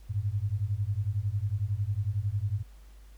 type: beating tone pair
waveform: sine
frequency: 96.7 / 107.7 Hz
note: G2 / A2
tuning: -23 / -37 cents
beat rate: 11 Hz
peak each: -30 dBFS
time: 0.09-2.63 s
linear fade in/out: 20 ms
effects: added 50 Hz sine -48 dBFS peak until 3.17 s + pink hiss -63 dBFS RMS until 3.17 s